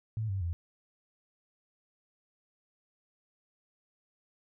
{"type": "tone with pitch steps", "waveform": "sine", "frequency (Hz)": [110, 96.87, 85.31], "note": ["A2", "G2", "F2"], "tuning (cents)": [0, -20, -40], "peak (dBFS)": -30, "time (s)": [0.17, 0.53], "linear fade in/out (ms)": 0, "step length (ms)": 120, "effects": []}